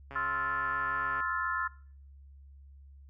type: click train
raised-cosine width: 0.5 ms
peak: -30 dBFS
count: 152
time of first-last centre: 0.11-1.204 s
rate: 138 Hz
type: chord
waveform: sine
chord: F major seventh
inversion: second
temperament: just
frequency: 1047.7 / 1309.6 / 1396.9 / 1746.1 Hz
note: C6 / E6 / F6 / A6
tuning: +2 / -12 / 0 / -14 cents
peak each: -35 dBFS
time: 0.15-1.68 s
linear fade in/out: 10 ms
effects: noise-tail reverb RT60 0.5 s tail -21 dB re dry + added 69 Hz sine -50 dBFS peak until 3.09 s